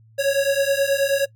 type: beating tone pair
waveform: square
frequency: 549 / 558.4 Hz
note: C#5 / C#5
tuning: -17 / +13 cents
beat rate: 9.4 Hz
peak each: -21 dBFS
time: 0.18-1.26 s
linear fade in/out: 20 ms
effects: noise-tail reverb RT60 0.1 s tail -21 dB re dry + added 111 Hz sine -49 dBFS peak until 1.35 s